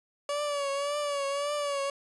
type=tone with vibrato; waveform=30% pulse; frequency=571 Hz; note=D5; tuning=49 cents flat; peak=-26 dBFS; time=0.29-1.9 s; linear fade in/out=2 ms; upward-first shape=triangle; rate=1.8 Hz; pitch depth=64 cents each way; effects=resampled to 24000 Hz